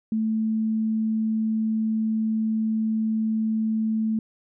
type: tone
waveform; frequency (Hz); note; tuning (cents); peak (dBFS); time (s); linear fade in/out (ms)
sine; 220; A3; 0; -21; 0.12-4.19; 2
effects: none